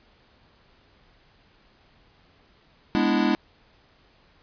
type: chord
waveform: square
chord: E dominant seventh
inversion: first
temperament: equal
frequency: 207.7 / 246.9 / 293.7 / 329.6 Hz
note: G#3 / B3 / D4 / E4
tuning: 0 / 0 / 0 / 0 cents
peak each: -26 dBFS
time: 2.95-3.35 s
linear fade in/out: 0 ms
effects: pink hiss -59 dBFS RMS until 4.42 s + resampled to 11025 Hz